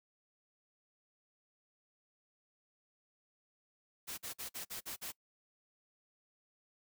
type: noise bursts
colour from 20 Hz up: white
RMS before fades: -43 dBFS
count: 7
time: 4.07-5.122 s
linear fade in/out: 20 ms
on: 110 ms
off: 47 ms
effects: noise-tail reverb RT60 0.1 s tail -23 dB re dry